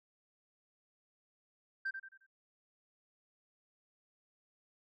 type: tone with echo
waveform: sine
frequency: 1568 Hz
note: G6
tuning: in tune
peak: -32 dBFS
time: 1.85-1.91 s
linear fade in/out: 10 ms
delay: 89 ms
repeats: 4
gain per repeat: -8 dB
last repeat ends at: 2.266 s
effects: tanh soft clip ceiling -32 dBFS

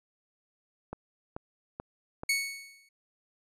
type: click train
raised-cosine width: 1 ms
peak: -23 dBFS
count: 4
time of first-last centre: 0.93-2.234 s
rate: 2.3 Hz
type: tone with exponential decay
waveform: sawtooth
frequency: 2217 Hz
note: C#7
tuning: in tune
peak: -20 dBFS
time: 2.29-2.89 s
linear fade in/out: 5 ms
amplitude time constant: 130 ms
effects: resampled to 32000 Hz

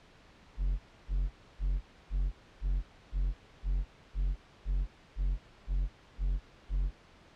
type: tone bursts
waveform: triangle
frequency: 45.27 Hz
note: F#1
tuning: 37 cents flat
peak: -25 dBFS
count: 13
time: 0.57-6.91 s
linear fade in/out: 50 ms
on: 220 ms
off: 290 ms
effects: pink hiss -58 dBFS RMS until 7.35 s + low-pass 4000 Hz 12 dB/octave

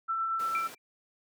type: tone with tremolo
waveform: sine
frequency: 1335 Hz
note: E6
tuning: 22 cents sharp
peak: -27 dBFS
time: 0.08-0.68 s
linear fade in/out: 20 ms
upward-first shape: sine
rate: 8.8 Hz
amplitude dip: 25%
type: noise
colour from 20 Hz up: pink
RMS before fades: -45 dBFS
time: 0.39-0.75 s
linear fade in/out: 10 ms
type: tone with exponential decay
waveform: sine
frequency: 2349 Hz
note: D7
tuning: in tune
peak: -29 dBFS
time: 0.55-0.78 s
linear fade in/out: 1 ms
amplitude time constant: 50 ms
effects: high-pass 300 Hz 12 dB/octave

